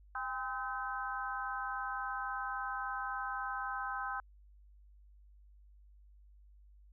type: harmonic tone with a mistuned harmonic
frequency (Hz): 256.4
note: C4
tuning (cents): -35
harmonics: 3 / 4 / 5 / 6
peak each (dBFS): -42 / -42 / -41 / -41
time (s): 0.15-4.2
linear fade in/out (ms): 2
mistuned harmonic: 3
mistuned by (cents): +66
effects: added 50 Hz sine -57 dBFS peak until 6.92 s